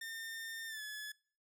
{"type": "tone with pitch glide", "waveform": "sawtooth", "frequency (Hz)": [1812, 1710.3], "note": ["A#6", "A6"], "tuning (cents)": [-50, -50], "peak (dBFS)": -39, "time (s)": [0.01, 1.12], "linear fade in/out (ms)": 5, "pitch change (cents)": -100, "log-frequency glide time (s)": [0.67, 0.82], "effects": ["noise-tail reverb RT60 0.5 s tail -25 dB re dry"]}